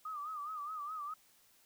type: tone with vibrato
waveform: sine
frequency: 1216 Hz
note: D#6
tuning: 40 cents flat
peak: -39 dBFS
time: 0.05-1.14 s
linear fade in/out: 5 ms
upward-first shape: sine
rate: 4.8 Hz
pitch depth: 100 cents each way
effects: white hiss -67 dBFS RMS until 1.65 s